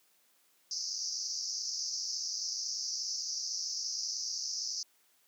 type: band-pass noise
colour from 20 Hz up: pink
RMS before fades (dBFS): -37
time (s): 0.71-4.83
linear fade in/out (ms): 2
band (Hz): 4800 to 6200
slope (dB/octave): 96
effects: white hiss -69 dBFS RMS until 5.27 s + high-pass 200 Hz 12 dB/octave